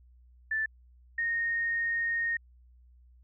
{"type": "tone pair in turn", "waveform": "sine", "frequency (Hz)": [1760, 1852.9], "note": ["A6", "A#6"], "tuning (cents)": [0, -11], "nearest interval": "minor second", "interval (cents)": 89, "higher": "second", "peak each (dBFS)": -27, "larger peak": "neither", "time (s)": [[0.51, 0.66], [1.18, 2.37]], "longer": "second", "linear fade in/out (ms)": 5, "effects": ["added 61 Hz sine -55 dBFS peak until 3.23 s"]}